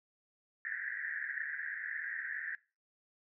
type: band-pass noise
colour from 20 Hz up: white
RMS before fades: -40 dBFS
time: 0.65-2.55 s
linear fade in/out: 0 ms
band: 1600 to 1900 Hz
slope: 96 dB/octave
effects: noise-tail reverb RT60 0.3 s tail -20 dB re dry